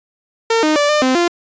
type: tone with pitch steps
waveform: sawtooth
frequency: 455.1 / 308 / 583 / 600 / 258.6 / 346.4 Hz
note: A#4 / D#4 / D5 / D5 / C4 / F4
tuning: -42 / -17 / -13 / +37 / -20 / -14 cents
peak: -8 dBFS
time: 0.5-1.28 s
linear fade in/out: 5 ms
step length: 130 ms
effects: resampled to 16000 Hz